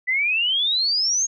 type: exponential sweep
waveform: sine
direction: up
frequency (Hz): 1970 to 6645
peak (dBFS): -18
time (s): 0.07-1.27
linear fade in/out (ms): 20
effects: none